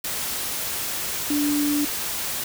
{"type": "tone in noise", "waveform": "sine", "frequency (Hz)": 292, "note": "D4", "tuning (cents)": -10, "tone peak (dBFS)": -20, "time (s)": [1.3, 1.85], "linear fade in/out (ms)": 5, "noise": "white", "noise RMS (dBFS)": -28, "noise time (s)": [0.04, 2.44], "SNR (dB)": 5, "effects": []}